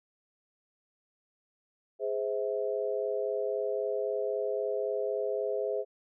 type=chord; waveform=sine; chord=Ab augmented; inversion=none; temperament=just; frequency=415.3 / 519.1 / 648.9 Hz; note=Ab4 / C5 / E5; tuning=0 / -14 / -27 cents; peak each=-32 / -33 / -35 dBFS; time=1.99-5.85 s; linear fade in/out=50 ms; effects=none